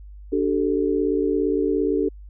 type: chord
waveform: sine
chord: D suspended fourth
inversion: none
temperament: equal with one note detuned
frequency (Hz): 293.7 / 382.6 / 440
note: D4 / G4 / A4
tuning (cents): 0 / -42 / 0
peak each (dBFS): -23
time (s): 0.32-2.09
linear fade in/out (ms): 10
effects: added 50 Hz sine -38 dBFS peak until 2.29 s